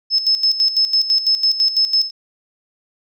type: tone with tremolo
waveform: sine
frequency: 5210 Hz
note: E8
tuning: 21 cents flat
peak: -11 dBFS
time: 0.1-2.11 s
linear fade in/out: 50 ms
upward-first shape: square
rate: 6 Hz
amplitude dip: 70%
effects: none